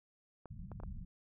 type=clicks; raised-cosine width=1 ms; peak=-35 dBFS; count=4; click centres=0.457 / 0.717 / 0.801 / 0.835 s
type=low-pass noise; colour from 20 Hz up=pink; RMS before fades=-46 dBFS; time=0.5-1.05 s; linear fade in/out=10 ms; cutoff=200 Hz; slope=48 dB/octave
effects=none